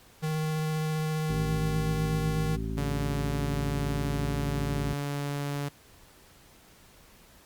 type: tone with vibrato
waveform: square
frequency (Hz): 156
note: D#3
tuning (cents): +5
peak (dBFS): -28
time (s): 0.22-2.57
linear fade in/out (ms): 20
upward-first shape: sine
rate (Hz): 15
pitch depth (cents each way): 9
type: harmonic tone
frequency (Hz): 54.7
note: A1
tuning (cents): -9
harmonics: 1 / 2 / 3 / 4 / 5 / 7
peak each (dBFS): -33 / -36 / -38 / -39 / -40 / -41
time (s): 1.29-4.94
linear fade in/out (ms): 10
type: tone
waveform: sawtooth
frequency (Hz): 143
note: D3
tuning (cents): -46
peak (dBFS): -26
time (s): 2.77-5.69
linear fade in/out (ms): 10
effects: pink hiss -56 dBFS RMS until 7.45 s + Opus 48 kbps